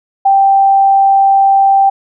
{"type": "tone", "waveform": "sine", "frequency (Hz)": 784, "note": "G5", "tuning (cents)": 0, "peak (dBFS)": -5, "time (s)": [0.25, 1.9], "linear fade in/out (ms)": 10, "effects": []}